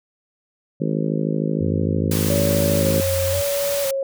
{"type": "harmonic tone", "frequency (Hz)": 53.2, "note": "G#1", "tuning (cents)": 42, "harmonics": [3, 4, 5, 6, 7, 8, 9, 10], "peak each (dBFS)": [-23, -25, -27, -29, -30, -31, -32, -33], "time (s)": [0.8, 3.01], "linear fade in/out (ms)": 10}
{"type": "tone with pitch glide", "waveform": "sine", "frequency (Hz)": [92.5, 90.34], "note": ["F#2", "F#2"], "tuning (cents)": [0, -41], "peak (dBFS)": -23, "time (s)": [1.6, 3.42], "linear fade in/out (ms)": 20, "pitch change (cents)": -41, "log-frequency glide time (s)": [2.08, 2.48]}
{"type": "band-stop noise", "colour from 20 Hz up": "white", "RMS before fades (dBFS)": -27, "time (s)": [2.11, 3.91], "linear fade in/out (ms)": 5, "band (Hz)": [200, 390], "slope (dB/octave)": 48}
{"type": "tone with vibrato", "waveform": "sine", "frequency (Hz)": 554.4, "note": "C#5", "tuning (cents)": 0, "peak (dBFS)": -20, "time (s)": [2.3, 4.03], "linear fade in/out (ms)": 2, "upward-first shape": "square", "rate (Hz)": 0.97, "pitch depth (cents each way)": 34}
{"effects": []}